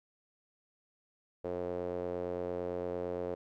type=tone with band-pass filter; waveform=sawtooth; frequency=88.8 Hz; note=F2; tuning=29 cents sharp; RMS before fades=-37 dBFS; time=1.44-3.35 s; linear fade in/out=10 ms; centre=490 Hz; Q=3.8; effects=none